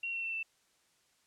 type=tone with pitch steps; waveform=sine; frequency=2740 / 2715 / 2690 / 2665 Hz; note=F7 / F7 / E7 / E7; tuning=-34 / -50 / +34 / +18 cents; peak=-34 dBFS; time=0.03-0.43 s; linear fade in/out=5 ms; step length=100 ms; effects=white hiss -71 dBFS RMS until 1.26 s + low-pass 9000 Hz 12 dB/octave